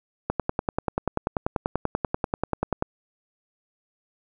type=click train; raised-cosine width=1 ms; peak=-9 dBFS; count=27; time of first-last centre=0.3-2.824 s; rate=10.3 Hz; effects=none